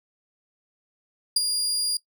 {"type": "tone with ADSR envelope", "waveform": "30% pulse", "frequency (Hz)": 4829, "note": "D8", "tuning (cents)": 47, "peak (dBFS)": -12, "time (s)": [1.36, 1.97], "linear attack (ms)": 6, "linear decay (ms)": 22, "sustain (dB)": -8, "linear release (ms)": 3, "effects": ["noise-tail reverb RT60 0.1 s tail -20 dB re dry"]}